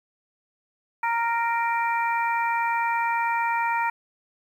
harmonic tone with a mistuned harmonic, 464.5 Hz, A#4, 6 cents flat, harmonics 2 / 3 / 4 / 5, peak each -23 / -31 / -31 / -31 dBFS, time 1.03-3.9 s, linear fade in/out 5 ms, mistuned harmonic 5, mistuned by +24 cents, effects 9-bit

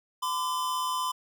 square tone pair together, 1018.2 / 1174.7 Hz, C6 / D6, -47 / 0 cents, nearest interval major second, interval 247 cents, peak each -29 / -36 dBFS, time 0.22-1.12 s, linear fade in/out 10 ms, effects none

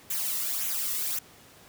blue noise with flanger, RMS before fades -30 dBFS, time 0.1-1.19 s, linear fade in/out 5 ms, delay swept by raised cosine 0.2 to 1.3 ms, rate 1.8 Hz, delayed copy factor -0.6, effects pink hiss -53 dBFS RMS until 1.68 s + high-pass 80 Hz 12 dB/octave

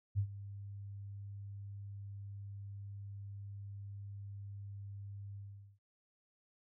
sine tone with ADSR envelope, 100.1 Hz, G2, 37 cents sharp, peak -28 dBFS, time 0.15-5.79 s, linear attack 35 ms, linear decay 81 ms, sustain -16 dB, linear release 430 ms, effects none

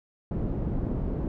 pink low-pass noise, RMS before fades -29 dBFS, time 0.31-1.28 s, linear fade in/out 2 ms, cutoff 360 Hz, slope 12 dB/octave, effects none

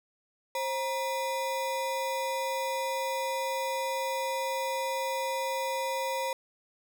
square ring-modulated tone, 740 Hz, F#5, in tune, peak -27 dBFS, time 0.55-6.33 s, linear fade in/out 2 ms, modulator 209 Hz, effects none

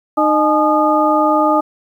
harmonic tone with a mistuned harmonic, 306.3 Hz, D#4, 27 cents flat, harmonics 1 / 2 / 3 / 4, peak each -16 / -16 / -16 / -16 dBFS, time 0.17-1.61 s, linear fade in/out 10 ms, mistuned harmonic 3, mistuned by -130 cents, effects 8-bit

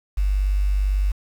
sine tone with quantisation, 48.97 Hz, G1, 1 cent flat, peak -17 dBFS, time 0.17-1.12 s, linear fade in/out 10 ms, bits 7, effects none

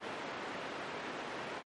pink band-pass noise, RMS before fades -42 dBFS, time 0-1.63 s, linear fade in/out 50 ms, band 300 to 2400 Hz, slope 12 dB/octave, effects MP3 48 kbps

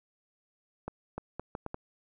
accelerating click train, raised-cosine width 1 ms, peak -22 dBFS, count 6, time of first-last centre 0.88-1.744 s, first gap 300 ms, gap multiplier 0.72, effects none

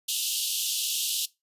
pink high-pass noise, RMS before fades -28 dBFS, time 0.08-1.26 s, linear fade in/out 10 ms, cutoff 2800 Hz, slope 96 dB/octave, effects noise-tail reverb RT60 0.2 s tail -20 dB re dry + resampled to 32000 Hz

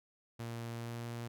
sawtooth tone with pitch glide, 116.54 to 117.89 Hz, A#2 to A#2, 0 to +20 cents, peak -36 dBFS, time 0.39-1.28 s, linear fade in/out 10 ms, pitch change +20 cents, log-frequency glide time 0.73-1.02 s, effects none

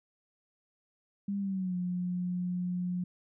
sine tone with pitch glide, 200 to 179.21 Hz, G3 to F3, +35 to +45 cents, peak -30 dBFS, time 1.28-3.04 s, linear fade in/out 5 ms, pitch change -190 cents, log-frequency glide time 1.39-1.76 s, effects none

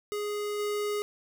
square tone with level steps, 415.3 Hz, G#4, in tune, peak -31 / -29 dBFS, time 0.12-1.02 s, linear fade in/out 0 ms, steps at 0.58 s, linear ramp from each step 20 ms, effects none

